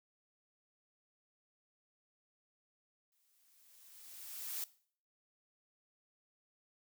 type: noise with exponential growth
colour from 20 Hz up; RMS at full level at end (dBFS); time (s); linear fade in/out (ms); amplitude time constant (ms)
blue; -39; 3.12-4.64; 1; 330
effects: noise-tail reverb RT60 0.5 s tail -19 dB re dry